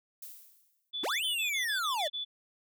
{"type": "noise with exponential decay", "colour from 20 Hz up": "violet", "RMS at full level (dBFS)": -43, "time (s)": [0.22, 0.91], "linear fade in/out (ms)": 5, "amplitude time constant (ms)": 150}
{"type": "tone bursts", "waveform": "sine", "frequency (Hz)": 3467, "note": "A7", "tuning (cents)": -26, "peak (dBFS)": -33, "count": 9, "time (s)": [0.93, 2.25], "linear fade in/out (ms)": 20, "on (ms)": 120, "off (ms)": 30}
{"type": "linear two-way sweep", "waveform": "square", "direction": "up then down", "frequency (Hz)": [189.4, 3154, 562], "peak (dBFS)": -31, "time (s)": [1.03, 2.08], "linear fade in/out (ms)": 10, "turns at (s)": 1.24}
{"effects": []}